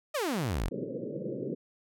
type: exponential sweep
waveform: sawtooth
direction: down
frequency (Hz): 649 to 37.29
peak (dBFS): -25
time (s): 0.14-0.69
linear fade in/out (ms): 10
type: band-pass noise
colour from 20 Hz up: white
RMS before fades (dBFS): -36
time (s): 0.71-1.55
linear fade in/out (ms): 10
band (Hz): 120 to 550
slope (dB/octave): 96
effects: none